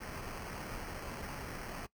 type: noise with sample-and-hold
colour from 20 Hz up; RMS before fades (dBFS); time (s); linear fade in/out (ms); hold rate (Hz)
pink; -43; 0-1.87; 20; 3675
effects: noise-tail reverb RT60 0.1 s tail -20 dB re dry